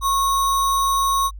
sine tone with sample-and-hold, 1094 Hz, C#6, 23 cents flat, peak -16 dBFS, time 0.01-1.31 s, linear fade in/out 50 ms, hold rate 4900 Hz, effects added 50 Hz sine -32 dBFS peak until 1.39 s

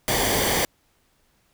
pink noise with comb filter, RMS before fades -22 dBFS, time 0.08-0.65 s, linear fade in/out 0 ms, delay 0.75 ms, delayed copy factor -0.6, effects pink hiss -65 dBFS RMS until 1.53 s

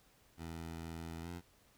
15% pulse tone with pitch glide, 82.41 to 86.66 Hz, E2 to F2, 0 to -13 cents, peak -37 dBFS, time 0.37-1.42 s, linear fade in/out 50 ms, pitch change +87 cents, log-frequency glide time 1.21-1.29 s, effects pink hiss -68 dBFS RMS until 1.77 s

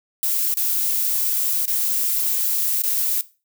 violet noise with dropouts, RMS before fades -21 dBFS, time 0.23-3.21 s, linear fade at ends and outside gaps 0 ms, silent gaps 0.54-0.571 / 1.655-1.679 / 2.82-2.837 s, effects noise-tail reverb RT60 0.3 s tail -17 dB re dry

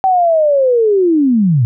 sine linear sweep, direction down, 772 to 109.6 Hz, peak -8 dBFS, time 0.04-1.65 s, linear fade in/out 0 ms, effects none

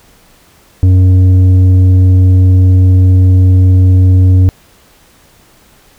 sine tone with tanh clipping, 92.5 Hz, F#2, in tune, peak -4 dBFS, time 0.83-4.49 s, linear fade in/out 0 ms, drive 7 dB, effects pink hiss -45 dBFS RMS until 5.98 s

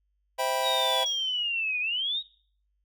square chord, C major seventh, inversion none, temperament just, 523.3 / 654.1 / 784.9 / 981.1 Hz, C5 / E5 / G5 / B5, 0 / -14 / +2 / -12 cents, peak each -32 dBFS, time 0.38-1.05 s, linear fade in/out 20 ms
sine linear two-way sweep, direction down then up, 3844 to 2434 to 3844 Hz, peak -26 dBFS, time 0.62-2.23 s, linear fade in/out 50 ms, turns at 1.8 s
triangle tone with exponential decay, 5700 Hz, F8, 34 cents sharp, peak -31 dBFS, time 1.06-1.49 s, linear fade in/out 1 ms, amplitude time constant 92 ms
effects noise-tail reverb RT60 0.5 s tail -20 dB re dry + added 50 Hz sine -70 dBFS peak until 2.84 s

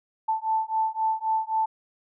sine beating tone pair, 880 / 883.8 Hz, A5 / A5, 0 / +7 cents, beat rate 3.8 Hz, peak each -26 dBFS, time 0.28-1.66 s, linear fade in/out 10 ms, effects none

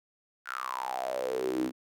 sawtooth tone with high-pass filter sweep, 64 Hz, C2, 38 cents flat, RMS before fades -33 dBFS, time 0.45-1.72 s, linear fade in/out 50 ms, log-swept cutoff 1500 to 270 Hz, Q 9.9, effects none

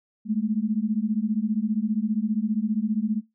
sine beating tone pair, 207.7 / 222.7 Hz, G#3 / A3, 0 / +21 cents, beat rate 15 Hz, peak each -25 dBFS, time 0.25-3.22 s, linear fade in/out 50 ms, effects noise-tail reverb RT60 0.2 s tail -22 dB re dry

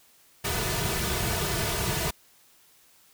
pink noise with comb filter, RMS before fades -28 dBFS, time 0.44-2.11 s, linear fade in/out 10 ms, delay 3.7 ms, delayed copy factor -0.8, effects white hiss -59 dBFS RMS until 3.13 s

